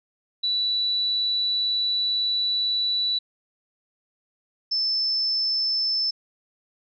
sine tone pair in turn, 3951 / 5274 Hz, B7 / E8, 0 / 0 cents, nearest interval perfect fourth, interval 500 cents, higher second, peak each -21 dBFS, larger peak neither, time 0.43-3.19 / 4.71-6.11 s, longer first, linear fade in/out 10 ms, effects none

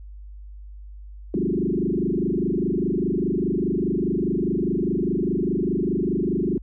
sine tone with frequency modulation, 277.2 Hz, C#4, in tune, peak -20 dBFS, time 1.34-6.58 s, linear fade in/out 2 ms, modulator 24.9 Hz, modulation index 4.5, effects added 50 Hz sine -37 dBFS peak until 6.62 s

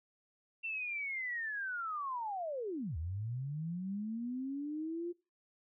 sine linear two-way sweep, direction down then up, 2710 to 74.6 to 353.3 Hz, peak -36 dBFS, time 0.63-5.13 s, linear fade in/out 20 ms, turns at 2.97 s, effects noise-tail reverb RT60 0.3 s tail -22 dB re dry

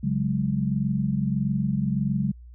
sine chord, C# suspended fourth, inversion none, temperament equal with one note detuned, 138.59 / 185 / 206.6 Hz, C#3 / F#3 / G#3, 0 / 0 / -9 cents, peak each -26 / -27 / -26 dBFS, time 0.03-2.32 s, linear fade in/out 10 ms, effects added 60 Hz sine -42 dBFS peak until 2.54 s

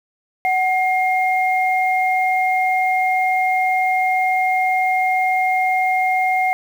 sine tone pair together, 747 / 2127 Hz, F#5 / C7, +16 / +28 cents, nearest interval octave + tritone, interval 1812 cents, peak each -16 / -20 dBFS, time 0.45-6.53 s, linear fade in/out 0 ms, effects 7-bit

